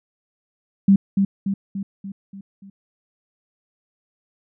sine tone with echo, 196.4 Hz, G3, 4 cents sharp, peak -9 dBFS, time 0.88-0.96 s, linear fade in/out 5 ms, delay 290 ms, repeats 6, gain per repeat -5 dB, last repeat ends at 2.7 s, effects none

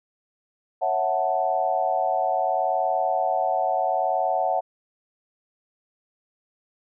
sine chord, F# minor seventh, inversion second, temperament equal with one note detuned, 550.9 / 659.3 / 740 / 880 Hz, C#5 / E5 / F#5 / A5, -11 / 0 / 0 / 0 cents, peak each -29 / -26 / -23 / -29 dBFS, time 0.81-4.61 s, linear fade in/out 20 ms, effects none

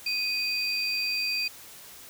triangle tone pair together, 2489 / 4701 Hz, D#7 / D8, 0 / +1 cents, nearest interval major seventh, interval 1101 cents, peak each -27 dBFS, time 0.06-1.48 s, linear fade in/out 5 ms, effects tanh soft clip ceiling -18 dBFS + white hiss -47 dBFS RMS until 2.09 s

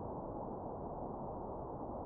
white low-pass noise, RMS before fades -44 dBFS, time 0-2.05 s, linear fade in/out 0 ms, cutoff 940 Hz, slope 48 dB/octave, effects none

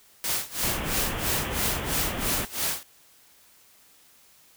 white noise with tremolo, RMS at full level -26 dBFS, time 0.24-2.83 s, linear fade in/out 0 ms, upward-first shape sine, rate 3 Hz, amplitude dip 90%
pink low-pass noise, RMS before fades -31 dBFS, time 0.63-2.45 s, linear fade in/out 0 ms, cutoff 3500 Hz, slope 96 dB/octave
effects white hiss -57 dBFS RMS until 4.56 s

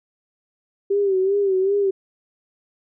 sine tone with vibrato, 390 Hz, G4, 9 cents flat, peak -16 dBFS, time 0.9-1.91 s, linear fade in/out 10 ms, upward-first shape sine, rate 2.6 Hz, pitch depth 74 cents each way, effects none

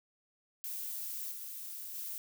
violet noise with level steps, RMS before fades -40 / -44 / -41 dBFS, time 0.64-2.18 s, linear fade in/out 0 ms, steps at 1.31 / 1.94 s, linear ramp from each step 10 ms, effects none

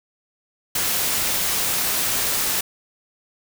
white noise, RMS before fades -22 dBFS, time 0.75-2.61 s, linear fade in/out 5 ms, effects none

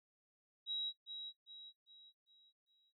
sine tone with echo, 3851 Hz, B7, 44 cents flat, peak -37 dBFS, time 0.66-0.93 s, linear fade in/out 50 ms, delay 400 ms, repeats 5, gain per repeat -7 dB, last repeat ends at 2.93 s, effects noise-tail reverb RT60 0.1 s tail -17 dB re dry

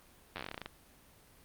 slowing click train, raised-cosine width 0.3 ms, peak -23 dBFS, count 14, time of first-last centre 0.36-0.66 s, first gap 10 ms, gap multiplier 1.13, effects pink hiss -61 dBFS RMS until 1.44 s + Opus 32 kbps

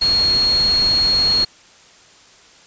sine tone in noise, 4300 Hz, C8, 47 cents sharp, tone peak -13 dBFS, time 0.01-1.45 s, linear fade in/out 10 ms, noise pink, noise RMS -27 dBFS, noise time 0.01-1.45 s, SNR +11 dB, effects white hiss -47 dBFS RMS until 2.66 s + resampled to 16000 Hz

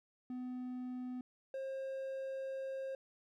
triangle tone pair in turn, 251.2 / 534.4 Hz, B3 / C5, +30 / +36 cents, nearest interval octave + minor second, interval 1306 cents, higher second, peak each -38 / -37 dBFS, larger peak second, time 0.3-1.21 / 1.54-2.95 s, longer second, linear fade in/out 2 ms, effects none

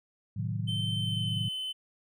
sine chord, A diminished seventh, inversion none, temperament equal, 110 / 130.81 / 155.56 / 185 Hz, A2 / C3 / Eb3 / Gb3, 0 / 0 / 0 / 0 cents, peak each -32 / -38 / -36 / -38 dBFS, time 0.36-1.49 s, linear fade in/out 10 ms
triangle tone with pitch glide, 3092 to 3044 Hz, G7 to F#7, -24 to +48 cents, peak -31 dBFS, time 0.67-1.73 s, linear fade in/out 20 ms, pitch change -28 cents, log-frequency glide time 0.99-1.39 s
effects none

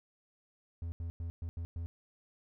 triangle tone bursts at uneven times, 84 Hz, E2, 33 cents sharp, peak -34 dBFS, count 6, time 0.82-0.92 / 1-1.1 / 1.2-1.3 / 1.42-1.49 / 1.57-1.65 / 1.76-1.86 s, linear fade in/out 0 ms, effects none

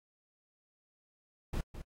brown noise with echo, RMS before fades -33 dBFS, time 1.53-1.61 s, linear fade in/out 5 ms, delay 210 ms, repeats 1, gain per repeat -10 dB, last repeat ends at 1.82 s, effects AAC 48 kbps

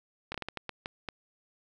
slowing click train, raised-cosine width 0.3 ms, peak -19 dBFS, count 9, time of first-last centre 0.32-1.088 s, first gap 24 ms, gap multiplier 1.38, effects none

